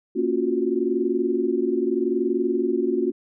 sine chord, Gb major seventh, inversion first, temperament equal, 233.1 / 277.2 / 349.2 / 370 Hz, Bb3 / Db4 / F4 / Gb4, 0 / 0 / 0 / 0 cents, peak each -28 / -27 / -24 / -24 dBFS, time 0.15-3.12 s, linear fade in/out 20 ms, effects none

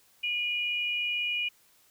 sine tone pair together, 2444 / 2906 Hz, D#7 / F#7, -32 / -32 cents, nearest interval minor third, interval 300 cents, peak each -29 / -32 dBFS, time 0.23-1.49 s, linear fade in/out 10 ms, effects white hiss -63 dBFS RMS until 1.9 s

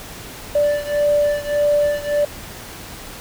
triangle beating tone pair, 585 / 586.7 Hz, D5 / D5, -7 / -2 cents, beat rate 1.7 Hz, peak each -14 / -16 dBFS, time 0.55-2.25 s, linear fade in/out 5 ms, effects tanh soft clip ceiling -10 dBFS + pink hiss -35 dBFS RMS until 3.2 s

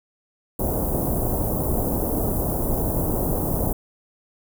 pink band-stop noise, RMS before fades -23 dBFS, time 0.59-3.73 s, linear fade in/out 5 ms, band 780 to 12000 Hz, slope 24 dB/octave, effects none

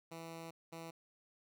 10% pulse tone bursts at uneven times, 164.81 Hz, E3, in tune, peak -38 dBFS, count 2, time 0.11-0.51 / 0.72-0.91 s, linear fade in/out 10 ms, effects none

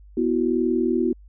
sine chord, B suspended fourth, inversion none, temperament equal, 246.9 / 329.6 / 370 Hz, B3 / E4 / F#4, 0 / 0 / 0 cents, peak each -23 dBFS, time 0.17-1.13 s, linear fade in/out 5 ms, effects added 50 Hz sine -44 dBFS peak until 1.28 s

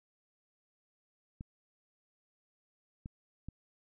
clicks, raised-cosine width 5 ms, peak -30 dBFS, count 3, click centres 1.409 / 3.059 / 3.486 s, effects none

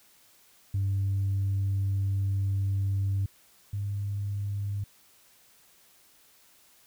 sine tone pair in turn, 98 / 100.87 Hz, G2 / G2, 0 / +50 cents, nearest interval unison, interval 50 cents, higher second, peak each -23 / -28 dBFS, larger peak first, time 0.74-3.26 / 3.73-4.84 s, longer first, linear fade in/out 5 ms, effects tanh soft clip ceiling -22 dBFS + white hiss -60 dBFS RMS until 6.86 s

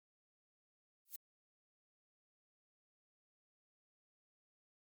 violet noise with exponential growth, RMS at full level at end -41 dBFS, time 1.05-1.16 s, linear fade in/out 5 ms, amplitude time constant 22 ms, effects MP3 96 kbps

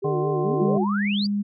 sine tone with vibrato, 384.7 Hz, G4, 33 cents flat, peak -23 dBFS, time 0.02-0.85 s, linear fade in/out 20 ms, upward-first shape sine, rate 4.6 Hz, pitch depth 120 cents each way
harmonic tone, 150 Hz, D3, 37 cents sharp, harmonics 1 / 2 / 3 / 4 / 5 / 7, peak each -26 / -35 / -32 / -34 / -31 / -33 dBFS, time 0.04-0.78 s, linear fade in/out 10 ms
sine exponential sweep, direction up, 178.2 to 4900 Hz, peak -26 dBFS, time 0.44-1.27 s, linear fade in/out 10 ms
sine tone with pitch glide, 202.6 to 203.9 Hz, G#3 to G#3, -43 to -32 cents, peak -21 dBFS, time 0.6-1.43 s, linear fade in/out 20 ms, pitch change +11 cents, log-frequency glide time 0.93-1.27 s
effects none

